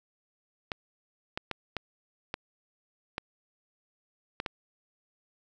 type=clicks; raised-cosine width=0.3 ms; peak=-16 dBFS; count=8; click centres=0.718 / 1.375 / 1.513 / 1.767 / 2.341 / 3.181 / 4.401 / 4.462 s; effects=none